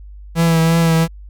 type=tone with vibrato; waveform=45% pulse; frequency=164.81 Hz; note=E3; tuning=in tune; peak=-11 dBFS; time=0.35-1.08 s; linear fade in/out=50 ms; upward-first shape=triangle; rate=2.9 Hz; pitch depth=28 cents each way; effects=added 50 Hz sine -33 dBFS peak until 1.29 s